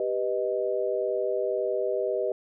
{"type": "chord", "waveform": "sine", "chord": "G augmented", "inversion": "none", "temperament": "equal", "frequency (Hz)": [392, 493.9, 622.3], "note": ["G4", "B4", "D#5"], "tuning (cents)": [0, 0, 0], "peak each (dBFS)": -29, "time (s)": [0, 2.32], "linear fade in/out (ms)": 2, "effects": []}